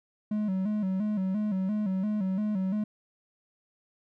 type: tone with vibrato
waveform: triangle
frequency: 199.9 Hz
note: G3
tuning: 34 cents sharp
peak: -24 dBFS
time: 0.31-2.84 s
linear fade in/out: 5 ms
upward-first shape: square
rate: 2.9 Hz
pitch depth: 100 cents each way
effects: none